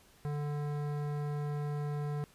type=tone with hard clipping; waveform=sine; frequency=146.83 Hz; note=D3; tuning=in tune; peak=-35 dBFS; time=0.25-2.24 s; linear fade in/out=0 ms; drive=16 dB; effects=pink hiss -62 dBFS RMS until 2.34 s + resampled to 32000 Hz